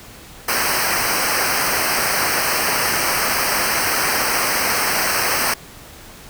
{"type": "noise with comb filter", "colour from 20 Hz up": "pink", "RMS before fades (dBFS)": -19, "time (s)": [0.48, 5.54], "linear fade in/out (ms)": 5, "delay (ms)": 0.28, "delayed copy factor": -1, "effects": ["pink hiss -40 dBFS RMS until 6.29 s"]}